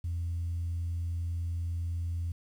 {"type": "tone", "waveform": "sine", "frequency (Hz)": 85.1, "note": "F2", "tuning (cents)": -44, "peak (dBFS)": -29, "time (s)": [0.04, 2.32], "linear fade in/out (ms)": 5, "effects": ["tanh soft clip ceiling -27 dBFS", "10-bit"]}